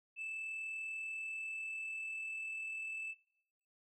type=tone with amplitude modulation; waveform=sine; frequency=2633 Hz; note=E7; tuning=3 cents flat; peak=-36 dBFS; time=0.16-3.15 s; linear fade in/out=50 ms; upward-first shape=sine; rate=40.2 Hz; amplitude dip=35%; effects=noise-tail reverb RT60 0.8 s tail -24 dB re dry + tanh soft clip ceiling -38 dBFS